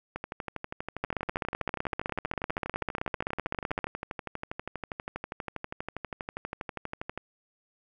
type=two click trains; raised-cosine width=0.5 ms; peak=-19 / -14 dBFS; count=88 / 45; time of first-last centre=0.16-7.176 / 1.04-3.843 s; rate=12.4 / 15.7 Hz; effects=none

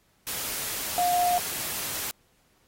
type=tone in noise; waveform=sine; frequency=712 Hz; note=F5; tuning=33 cents sharp; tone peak=-21 dBFS; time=0.98-1.38 s; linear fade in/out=0 ms; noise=white; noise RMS=-32 dBFS; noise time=0.27-2.11 s; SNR=+8 dB; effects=pink hiss -66 dBFS RMS until 2.67 s + AAC 48 kbps

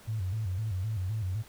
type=tone with vibrato; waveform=sine; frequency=100.7 Hz; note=G2; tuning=47 cents sharp; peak=-29 dBFS; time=0.07-1.43 s; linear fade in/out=20 ms; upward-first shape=square; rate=3.9 Hz; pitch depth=150 cents each way; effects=pink hiss -54 dBFS RMS until 1.48 s

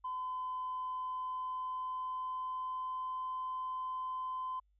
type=tone with pitch glide; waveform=sine; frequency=1018 to 1026.9 Hz; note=C6 to C6; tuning=-48 to -33 cents; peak=-35 dBFS; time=0.04-4.6 s; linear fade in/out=10 ms; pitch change=+15 cents; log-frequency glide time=0.62-3.22 s; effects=tanh soft clip ceiling -32 dBFS + added 50 Hz sine -69 dBFS peak until 4.79 s

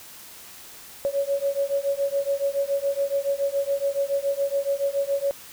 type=beating tone pair; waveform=sine; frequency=554.4 / 561.5 Hz; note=C#5 / C#5; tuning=0 / +22 cents; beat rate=7.1 Hz; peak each=-25 dBFS; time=1.05-5.31 s; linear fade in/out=0 ms; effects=white hiss -44 dBFS RMS until 5.52 s

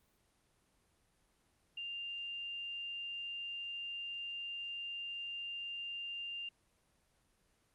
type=tone; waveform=sine; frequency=2794 Hz; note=F7; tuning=in tune; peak=-40 dBFS; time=1.77-6.49 s; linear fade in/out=5 ms; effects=pink hiss -74 dBFS RMS until 7.74 s + Opus 24 kbps

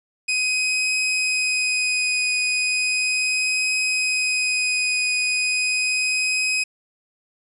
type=tone with vibrato; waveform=sawtooth; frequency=2506 Hz; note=D#7; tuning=12 cents sharp; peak=-16 dBFS; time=0.28-6.64 s; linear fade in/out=10 ms; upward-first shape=triangle; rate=0.36 Hz; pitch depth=13 cents each way; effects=resampled to 24000 Hz + 8-bit

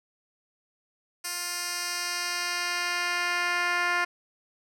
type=tone with band-pass filter sweep; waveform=10% pulse; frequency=351.7 Hz; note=F4; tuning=12 cents sharp; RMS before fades=-29 dBFS; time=1.24-4.05 s; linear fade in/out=10 ms; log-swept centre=8400 to 1800 Hz; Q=0.88; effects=none

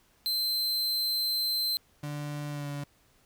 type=tone; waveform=45% pulse; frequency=4100 Hz; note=C8; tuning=36 cents flat; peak=-26 dBFS; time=0.26-1.77 s; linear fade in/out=0 ms
type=tone with pitch glide; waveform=35% pulse; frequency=146.83 to 143.64 Hz; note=D3 to D3; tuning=0 to -38 cents; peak=-32 dBFS; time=2.03-2.84 s; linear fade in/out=5 ms; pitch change=-38 cents; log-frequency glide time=2.5-2.68 s
effects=pink hiss -65 dBFS RMS until 3.25 s

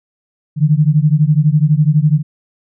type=beating tone pair; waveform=sine; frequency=146.4 / 158.4 Hz; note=D3 / D#3; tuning=-5 / +31 cents; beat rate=12 Hz; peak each=-11 / -12 dBFS; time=0.56-2.23 s; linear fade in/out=50 ms; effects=none

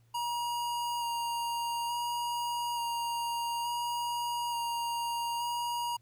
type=tone with vibrato; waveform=square; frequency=947 Hz; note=A#5; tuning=27 cents sharp; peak=-32 dBFS; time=0.14-5.97 s; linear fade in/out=10 ms; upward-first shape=square; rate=0.57 Hz; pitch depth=11 cents each way; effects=added 116 Hz sine -62 dBFS peak until 6.01 s + pink hiss -73 dBFS RMS until 6.01 s

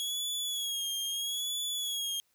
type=tone with vibrato; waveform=sawtooth; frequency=3327 Hz; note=G#7; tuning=2 cents sharp; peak=-29 dBFS; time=0-2.2 s; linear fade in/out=0 ms; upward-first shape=sine; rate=0.77 Hz; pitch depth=62 cents each way; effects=white hiss -73 dBFS RMS until 2.34 s

